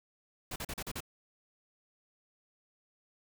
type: noise bursts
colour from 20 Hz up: pink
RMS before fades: -39 dBFS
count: 6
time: 0.51-1.005 s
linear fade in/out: 5 ms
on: 50 ms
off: 39 ms
effects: none